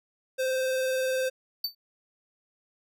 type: tone with vibrato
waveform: square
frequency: 520 Hz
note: C5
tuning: 11 cents flat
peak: -26 dBFS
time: 0.38-1.3 s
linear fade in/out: 20 ms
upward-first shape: square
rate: 20 Hz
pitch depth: 16 cents each way
type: tone with exponential decay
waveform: square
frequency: 4562 Hz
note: C#8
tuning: 49 cents sharp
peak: -24 dBFS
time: 1.64-1.75 s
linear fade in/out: 5 ms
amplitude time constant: 23 ms
effects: none